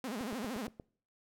sawtooth tone with vibrato, 233.1 Hz, A#3, in tune, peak -33 dBFS, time 0.04-0.67 s, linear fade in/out 2 ms, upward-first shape sine, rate 13 Hz, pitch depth 250 cents each way
click train, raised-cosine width 2 ms, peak -31 dBFS, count 6, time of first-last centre 0.21-0.798 s, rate 8.5 Hz
effects noise-tail reverb RT60 0.5 s tail -23 dB re dry

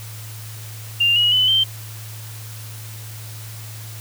sine tone with pitch steps, 2794 / 2901 / 3012 / 3127 Hz, F7 / F#7 / F#7 / G7, 0 / -35 / +30 / -5 cents, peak -13 dBFS, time 1-1.64 s, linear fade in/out 10 ms, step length 160 ms, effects added 109 Hz sine -33 dBFS peak until 4 s + white hiss -39 dBFS RMS until 4 s

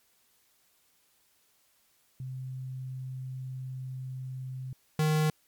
sine / square tone pair in turn, 129.9 / 154.48 Hz, C3 / D#3, -12 / -12 cents, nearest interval minor third, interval 300 cents, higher second, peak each -35 / -24 dBFS, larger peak second, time 2.2-4.73 / 4.99-5.3 s, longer first, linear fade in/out 2 ms, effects white hiss -68 dBFS RMS until 5.47 s + MP3 96 kbps

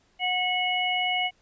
harmonic tone, 731 Hz, F#5, 21 cents flat, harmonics 1 / 3 / 4, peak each -28 / -27 / -28 dBFS, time 0.19-1.31 s, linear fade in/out 50 ms, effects pink hiss -65 dBFS RMS until 1.41 s + resampled to 16000 Hz

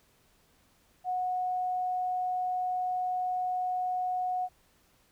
sine tone, 732 Hz, F#5, 19 cents flat, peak -28 dBFS, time 1.04-4.49 s, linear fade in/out 50 ms, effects pink hiss -66 dBFS RMS until 5.11 s

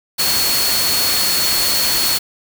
sine tone in noise, 4365 Hz, C#8, 28 cents flat, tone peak -18 dBFS, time 0.18-2.19 s, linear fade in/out 20 ms, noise white, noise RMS -18 dBFS, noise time 0.18-2.19 s, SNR -3 dB, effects none

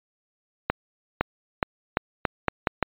accelerating click train, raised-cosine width 0.5 ms, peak -5 dBFS, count 8, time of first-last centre 0.7-2.827 s, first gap 510 ms, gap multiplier 0.82, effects resampled to 8000 Hz

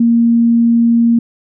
sine tone, 233.1 Hz, A#3, in tune, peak -7 dBFS, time 0-1.19 s, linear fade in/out 5 ms, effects none

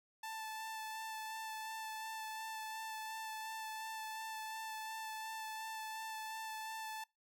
sawtooth tone with vibrato, 880 Hz, A5, in tune, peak -39 dBFS, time 0.23-7.04 s, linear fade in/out 5 ms, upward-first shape sine, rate 2.8 Hz, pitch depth 14 cents each way, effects noise-tail reverb RT60 0.2 s tail -23 dB re dry

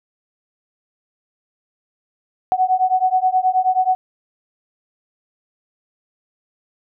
sine beating tone pair, 740 / 749.4 Hz, F#5 / F#5, 0 / +22 cents, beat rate 9.4 Hz, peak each -17 dBFS, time 2.52-3.95 s, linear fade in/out 0 ms, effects none

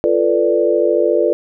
sine chord, B half-diminished seventh, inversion second, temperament equal with one note detuned, 345.6 / 440 / 493.9 / 587.3 Hz, F4 / A4 / B4 / D5, -18 / 0 / 0 / 0 cents, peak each -17 dBFS, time 0.04-1.33 s, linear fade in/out 0 ms, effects none

